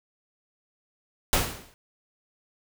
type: noise with exponential decay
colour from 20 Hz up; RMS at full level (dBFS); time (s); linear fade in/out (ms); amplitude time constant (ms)
pink; -19; 1.33-1.74; 0; 87
effects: none